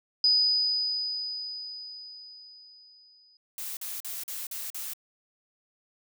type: tone with exponential decay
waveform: sine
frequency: 4978 Hz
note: D#8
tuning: in tune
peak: -18 dBFS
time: 0.24-3.37 s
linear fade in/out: 2 ms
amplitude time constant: 680 ms
type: noise bursts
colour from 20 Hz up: blue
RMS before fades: -36 dBFS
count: 6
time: 3.58-4.935 s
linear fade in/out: 2 ms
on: 190 ms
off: 43 ms
effects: none